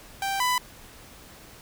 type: tone pair in turn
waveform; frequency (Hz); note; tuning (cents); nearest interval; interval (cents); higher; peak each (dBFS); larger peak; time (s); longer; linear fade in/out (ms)
sawtooth; 784 / 997.3; G5 / B5; 0 / +17; major third; 417; second; -22 / -18; second; 0.22-0.4 / 0.4-0.58; neither; 2
effects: pink hiss -48 dBFS RMS until 1.61 s